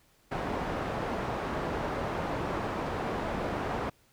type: low-pass noise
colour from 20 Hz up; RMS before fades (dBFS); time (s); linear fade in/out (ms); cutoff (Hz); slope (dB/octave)
white; -33; 0.31-3.9; 10; 890; 12
effects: pink hiss -65 dBFS RMS until 4.12 s